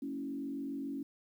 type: tone with frequency modulation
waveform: sine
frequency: 277.4 Hz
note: C#4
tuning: 1 cent sharp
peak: -36 dBFS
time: 0.02-1.03 s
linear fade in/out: 5 ms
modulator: 47.1 Hz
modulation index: 0.85
effects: 11-bit